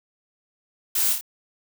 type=noise with echo; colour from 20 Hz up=blue; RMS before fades=-23 dBFS; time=0.95-1.13 s; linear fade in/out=5 ms; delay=27 ms; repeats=3; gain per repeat=-4 dB; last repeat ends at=1.211 s; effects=none